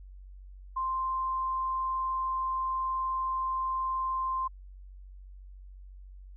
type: tone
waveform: sine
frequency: 1046.5 Hz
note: C6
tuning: in tune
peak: -28 dBFS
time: 0.76-4.48 s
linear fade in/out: 10 ms
effects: added 47 Hz sine -45 dBFS peak until 6.36 s